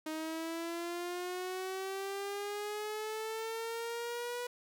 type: linear sweep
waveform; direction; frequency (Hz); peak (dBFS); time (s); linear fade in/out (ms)
sawtooth; up; 311.1 to 489.3; -33; 0.06-4.47; 5
effects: none